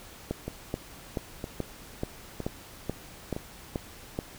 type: two click trains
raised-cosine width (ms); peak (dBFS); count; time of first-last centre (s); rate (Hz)
2; -16 / -20; 10 / 4; 0.31-4.189 / 0.48-3.365; 2.32 / 1.04
effects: pink hiss -48 dBFS RMS until 4.38 s